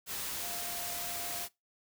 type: tone in noise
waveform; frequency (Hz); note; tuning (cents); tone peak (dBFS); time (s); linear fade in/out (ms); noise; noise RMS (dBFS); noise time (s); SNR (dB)
sine; 698.5; F5; 0; -45; 0.4-1.48; 50; white; -38; 0.06-1.49; -10
effects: noise-tail reverb RT60 0.2 s tail -22 dB re dry